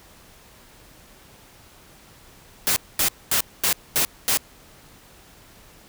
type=noise bursts; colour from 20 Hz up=white; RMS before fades=-20 dBFS; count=6; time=2.67-4.372 s; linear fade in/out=0 ms; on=92 ms; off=230 ms; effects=pink hiss -50 dBFS RMS until 5.88 s